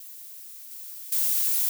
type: noise with level steps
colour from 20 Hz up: violet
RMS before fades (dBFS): -43 / -40 / -24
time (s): 0-1.69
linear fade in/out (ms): 2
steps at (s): 0.71 / 1.12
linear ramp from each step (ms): 2
effects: none